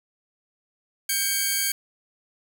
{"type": "tone pair together", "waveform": "5% pulse", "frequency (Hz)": [1589, 2245], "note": ["G6", "C#7"], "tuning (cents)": [23, 21], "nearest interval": "tritone", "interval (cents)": 598, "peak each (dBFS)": -15, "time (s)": [1.09, 1.72], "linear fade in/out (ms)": 5, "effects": ["8-bit"]}